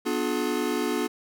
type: chord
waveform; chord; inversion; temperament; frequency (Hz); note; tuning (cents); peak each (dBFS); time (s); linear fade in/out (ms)
square; B diminished seventh; none; just; 246.9 / 296.3 / 355.6 / 426.7; B3 / D4 / F4 / Ab4; 0 / +15 / +31 / +47; -31; 0.05-1.08; 20
effects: none